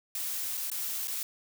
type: noise with dropouts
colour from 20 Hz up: blue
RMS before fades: -34 dBFS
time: 0.15-1.23 s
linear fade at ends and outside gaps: 1 ms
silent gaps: 0.572-0.575 / 0.701-0.716 / 1.073-1.08 s
effects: none